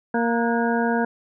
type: harmonic tone with a mistuned harmonic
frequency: 233.1 Hz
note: A#3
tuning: in tune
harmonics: 1 / 2 / 3 / 4 / 6 / 7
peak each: -22 / -25 / -27 / -28 / -30 / -30 dBFS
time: 0.14-1.05 s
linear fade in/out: 5 ms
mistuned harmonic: 6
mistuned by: +67 cents
effects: none